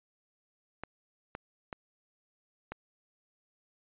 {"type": "clicks", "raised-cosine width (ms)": 0.5, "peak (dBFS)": -23, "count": 4, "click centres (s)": [0.836, 1.351, 1.728, 2.72], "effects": ["resampled to 8000 Hz"]}